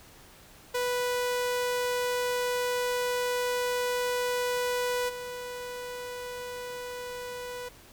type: tone with level steps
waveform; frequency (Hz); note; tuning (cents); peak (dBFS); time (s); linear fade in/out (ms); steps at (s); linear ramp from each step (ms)
sawtooth; 493.1; B4; -3; -23 / -32; 0.74-7.69; 10; 5.08; 20
effects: pink hiss -53 dBFS RMS until 7.92 s